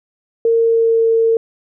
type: tone with pitch glide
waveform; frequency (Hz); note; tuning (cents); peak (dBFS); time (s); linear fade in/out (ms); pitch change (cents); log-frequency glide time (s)
sine; 458.7 to 453.7; A#4 to A#4; -28 to -47; -10; 0.45-1.37; 2; -19; 0.56-1.07
effects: none